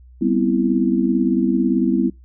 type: chord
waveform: sine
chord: C major seventh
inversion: second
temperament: equal with one note detuned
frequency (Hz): 196 / 246.9 / 264.8 / 329.6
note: G3 / B3 / C4 / E4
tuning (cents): 0 / 0 / +21 / 0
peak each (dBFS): -21 / -19 / -22 / -20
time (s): 0.21-2.1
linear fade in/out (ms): 10
effects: noise-tail reverb RT60 0.2 s tail -24 dB re dry + added 62 Hz sine -42 dBFS peak until 2.24 s